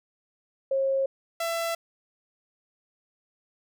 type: tone pair in turn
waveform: sine / sawtooth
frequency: 540 / 669.1 Hz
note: C#5 / E5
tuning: -45 / +26 cents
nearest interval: major third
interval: 371 cents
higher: second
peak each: -22 / -23 dBFS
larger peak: first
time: 0.71-1.06 / 1.4-1.75 s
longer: neither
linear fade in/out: 5 ms
effects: none